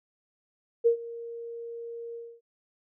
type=tone with ADSR envelope; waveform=sine; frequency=466.2 Hz; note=A#4; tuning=in tune; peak=-16 dBFS; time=0.84-2.41 s; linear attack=25 ms; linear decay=98 ms; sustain=-20 dB; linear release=260 ms; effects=none